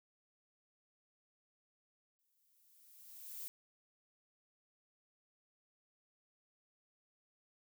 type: noise with exponential growth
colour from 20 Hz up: violet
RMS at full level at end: -44 dBFS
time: 2.19-3.48 s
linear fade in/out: 0 ms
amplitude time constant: 280 ms
effects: none